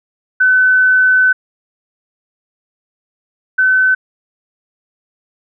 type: tone pair in turn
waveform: sine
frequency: 1512 / 1518.7 Hz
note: F#6 / F#6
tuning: +37 / +45 cents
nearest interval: unison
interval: 8 cents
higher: second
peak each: -7 / -8 dBFS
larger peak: first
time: 0.4-1.33 / 3.58-3.95 s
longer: first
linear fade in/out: 10 ms
effects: none